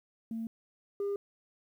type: tone pair in turn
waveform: sine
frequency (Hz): 226.2 / 402.2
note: A3 / G4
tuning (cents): +48 / +44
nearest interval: minor seventh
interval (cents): 996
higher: second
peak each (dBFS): -33 / -28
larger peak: second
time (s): 0.31-0.47 / 1-1.16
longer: neither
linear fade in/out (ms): 2
effects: tanh soft clip ceiling -29 dBFS + 11-bit